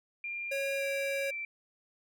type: tone with pitch glide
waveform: sine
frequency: 2393 to 2340 Hz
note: D7 to D7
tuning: +32 to -7 cents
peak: -35 dBFS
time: 0.24-1.45 s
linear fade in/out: 2 ms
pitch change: -39 cents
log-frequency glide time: 0.77-0.84 s
type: tone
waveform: square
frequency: 551 Hz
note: C#5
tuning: 11 cents flat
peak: -33 dBFS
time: 0.51-1.31 s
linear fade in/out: 10 ms
effects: none